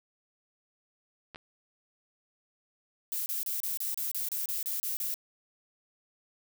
clicks, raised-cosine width 0.3 ms, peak -28 dBFS, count 2, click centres 1.347 / 1.359 s
violet noise bursts, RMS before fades -33 dBFS, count 12, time 3.12-5.141 s, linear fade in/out 0 ms, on 140 ms, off 31 ms
effects none

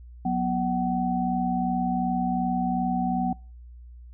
sine tone cluster, 182.2 / 244.9 / 754 Hz, F#3 / B3 / F#5, -26 / -14 / +32 cents, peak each -27 dBFS, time 0.25-3.33 s, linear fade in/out 5 ms, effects noise-tail reverb RT60 0.4 s tail -26 dB re dry + added 60 Hz sine -42 dBFS peak until 4.13 s

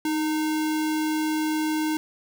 sine tone with sample-and-hold, 311.2 Hz, D#4, in tune, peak -22 dBFS, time 0.05-1.97 s, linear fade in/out 2 ms, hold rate 1225 Hz, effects none

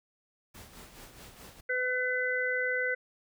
pink noise with tremolo, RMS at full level -48 dBFS, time 0.54-1.61 s, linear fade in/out 10 ms, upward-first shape sine, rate 4.7 Hz, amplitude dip 55%
harmonic tone, 503 Hz, B4, 32 cents sharp, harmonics 1 / 3 / 4, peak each -33 / -31 / -32 dBFS, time 1.69-2.95 s, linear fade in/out 10 ms
effects none

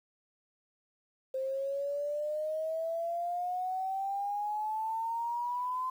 sine exponential sweep, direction up, 523.3 to 1032 Hz, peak -31 dBFS, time 1.34-5.9 s, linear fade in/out 5 ms, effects 10-bit

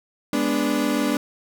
35% pulse chord, G# diminished, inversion none, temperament equal, 207.7 / 246.9 / 293.7 Hz, G#3 / B3 / D4, 0 / 0 / 0 cents, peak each -25 / -23 / -21 dBFS, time 0.33-1.17 s, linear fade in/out 2 ms, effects none

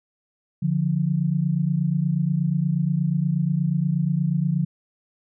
sine tone pair together, 146.24 / 174.61 Hz, D3 / F3, -7 / 0 cents, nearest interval minor third, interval 307 cents, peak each -22 dBFS, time 0.62-4.65 s, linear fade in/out 10 ms, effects none

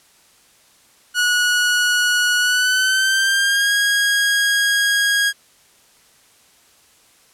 sawtooth tone with pitch glide, 1461 to 1639.9 Hz, F#6 to G#6, -22 to -22 cents, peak -11 dBFS, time 1.14-5.33 s, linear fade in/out 50 ms, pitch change +200 cents, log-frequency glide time 2.38-3.72 s, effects white hiss -53 dBFS RMS until 7.33 s + low-pass 11000 Hz 12 dB/octave

